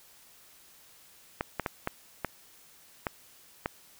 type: clicks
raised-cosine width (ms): 0.5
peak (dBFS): -14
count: 7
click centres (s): 1.409 / 1.597 / 1.662 / 1.874 / 2.247 / 3.068 / 3.659
effects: white hiss -57 dBFS RMS until 3.99 s